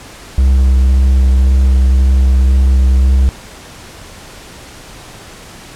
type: tone with vibrato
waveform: triangle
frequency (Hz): 65.41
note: C2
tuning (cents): 0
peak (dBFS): -4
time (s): 0.38-3.29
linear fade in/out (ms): 0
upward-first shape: sine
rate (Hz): 1.9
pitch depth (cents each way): 13
effects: pink hiss -34 dBFS RMS until 5.75 s + low-pass 10000 Hz 12 dB/octave